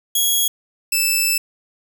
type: tone pair in turn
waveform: 10% pulse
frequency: 3322 / 2637 Hz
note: G#7 / E7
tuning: 0 / 0 cents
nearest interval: major third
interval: 400 cents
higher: first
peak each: -7 dBFS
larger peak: neither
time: 0.15-0.48 / 0.92-1.38 s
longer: second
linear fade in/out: 5 ms
effects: 7-bit